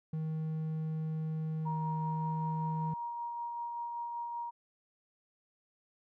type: tone with pitch glide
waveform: triangle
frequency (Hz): 157.8 to 158.9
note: D#3 to D#3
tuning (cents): +25 to +37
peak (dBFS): -31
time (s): 0.13-2.94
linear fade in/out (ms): 5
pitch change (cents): +12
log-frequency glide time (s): 2.05-2.28
type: tone with tremolo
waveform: sine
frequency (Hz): 945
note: A#5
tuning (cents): +23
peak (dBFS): -35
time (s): 1.65-4.51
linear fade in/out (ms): 20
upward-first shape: sine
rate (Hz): 5.2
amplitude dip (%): 25
effects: none